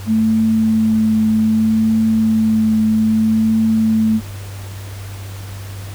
sine tone with vibrato, 220 Hz, A3, in tune, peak -11 dBFS, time 0.06-4.21 s, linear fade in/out 50 ms, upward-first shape triangle, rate 0.63 Hz, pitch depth 15 cents each way, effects added 98 Hz sine -27 dBFS peak until 5.94 s + pink hiss -37 dBFS RMS until 5.94 s

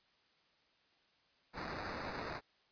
violet noise with sample-and-hold, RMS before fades -43 dBFS, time 1.53-2.41 s, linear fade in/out 50 ms, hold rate 3150 Hz, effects white hiss -72 dBFS RMS until 2.71 s + resampled to 11025 Hz

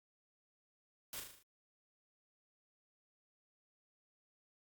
white noise with echo, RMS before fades -45 dBFS, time 1.13-1.2 s, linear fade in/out 2 ms, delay 38 ms, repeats 6, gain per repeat -4 dB, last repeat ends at 1.428 s, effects Opus 48 kbps

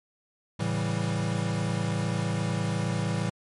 square chord, A dominant seventh, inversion none, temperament equal, 110 / 138.59 / 164.81 / 196 Hz, A2 / C#3 / E3 / G3, 0 / 0 / 0 / 0 cents, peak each -31 / -35 / -31 / -34 dBFS, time 0.59-3.3 s, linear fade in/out 10 ms, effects MP3 48 kbps

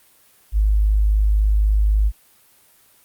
sine tone, 51.91 Hz, G#1, in tune, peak -13 dBFS, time 0.52-2.12 s, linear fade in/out 50 ms, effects white hiss -54 dBFS RMS until 3.04 s + Opus 32 kbps

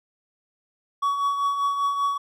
triangle tone with tremolo, 1127 Hz, C#6, 28 cents sharp, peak -17 dBFS, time 1.02-2.18 s, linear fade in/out 10 ms, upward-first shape triangle, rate 5.1 Hz, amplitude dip 55%, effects none

